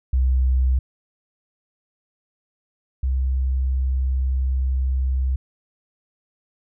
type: tone pair in turn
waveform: sine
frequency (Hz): 64.3 / 65.2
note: C2 / C2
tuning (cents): -30 / -5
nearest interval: unison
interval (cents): 25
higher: second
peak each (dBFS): -15 / -18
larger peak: first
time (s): 0.13-0.79 / 3.03-5.36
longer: second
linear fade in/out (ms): 5
effects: none